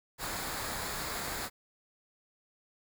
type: noise with comb filter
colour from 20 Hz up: pink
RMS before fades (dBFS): -37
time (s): 0.18-1.5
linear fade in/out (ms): 50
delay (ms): 0.34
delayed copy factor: -0.5
effects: none